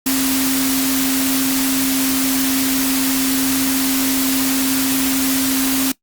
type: tone in noise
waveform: sine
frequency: 266 Hz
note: C4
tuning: 29 cents sharp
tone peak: -17 dBFS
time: 0.06-5.92 s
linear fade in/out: 5 ms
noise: white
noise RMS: -20 dBFS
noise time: 0.06-5.92 s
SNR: 0 dB
effects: noise-tail reverb RT60 0.1 s tail -20 dB re dry + Opus 48 kbps